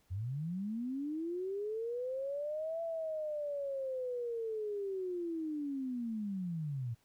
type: linear two-way sweep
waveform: sine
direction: up then down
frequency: 85.6 to 670 to 111.5 Hz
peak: -35 dBFS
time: 0.1-6.95 s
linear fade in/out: 20 ms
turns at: 2.82 s
effects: pink hiss -72 dBFS RMS until 7.04 s